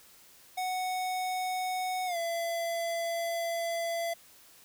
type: tone with pitch glide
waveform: square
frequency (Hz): 740 to 674.7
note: F#5 to E5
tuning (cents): 0 to +40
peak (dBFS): -31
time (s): 0.57-4.14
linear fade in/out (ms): 10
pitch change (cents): -160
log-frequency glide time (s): 2.06-2.17
effects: white hiss -57 dBFS RMS until 4.64 s